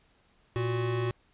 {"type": "tone pair together", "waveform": "square", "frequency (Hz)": [116.32, 370], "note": ["A#2", "F#4"], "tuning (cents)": [-3, 0], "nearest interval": "octave + minor sixth", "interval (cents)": 2003, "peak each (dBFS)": [-30, -32], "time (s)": [0.56, 1.11], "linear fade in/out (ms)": 0, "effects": ["pink hiss -66 dBFS RMS until 1.33 s", "resampled to 8000 Hz"]}